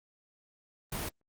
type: noise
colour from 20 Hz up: pink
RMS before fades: -36 dBFS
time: 0.92-1.09 s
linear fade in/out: 5 ms
effects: Opus 24 kbps